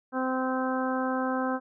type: harmonic tone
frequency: 259 Hz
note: C4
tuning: 17 cents flat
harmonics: 1 / 2 / 3 / 4 / 5 / 6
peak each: -29 / -32 / -34 / -35 / -36 / -37 dBFS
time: 0.12-1.6 s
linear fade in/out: 50 ms
effects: none